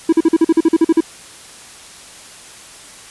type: tone bursts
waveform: triangle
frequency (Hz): 327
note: E4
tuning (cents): -14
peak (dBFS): -5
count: 12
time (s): 0.09-1.006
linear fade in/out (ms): 5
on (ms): 36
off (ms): 44
effects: white hiss -38 dBFS RMS until 3.1 s + resampled to 24000 Hz